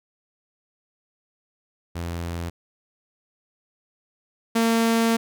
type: tone pair in turn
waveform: sawtooth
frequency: 85.2 / 228.2 Hz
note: F2 / A#3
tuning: -42 / -37 cents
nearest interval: octave + perfect fourth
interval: 1705 cents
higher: second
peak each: -24 / -14 dBFS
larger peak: second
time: 1.95-2.5 / 4.55-5.17 s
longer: second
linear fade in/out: 10 ms
effects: none